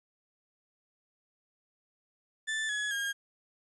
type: tone with pitch steps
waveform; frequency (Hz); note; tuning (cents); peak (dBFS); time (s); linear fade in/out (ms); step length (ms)
35% pulse; 1760 / 1689.3 / 1621.4; A6 / G#6 / G#6; 0 / +29 / -42; -29; 2.47-3.13; 20; 220
effects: resampled to 24000 Hz + 11-bit